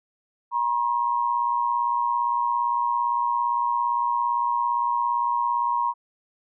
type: tone pair together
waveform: sine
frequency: 956.4 / 1074 Hz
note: A#5 / C6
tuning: +44 / +45 cents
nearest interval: major second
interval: 201 cents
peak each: -22 / -26 dBFS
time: 0.51-5.94 s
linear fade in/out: 50 ms
effects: none